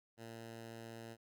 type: tone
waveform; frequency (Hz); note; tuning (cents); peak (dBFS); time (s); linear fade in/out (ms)
10% pulse; 114.5; A#2; -31; -40; 0.17-1.17; 50
effects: none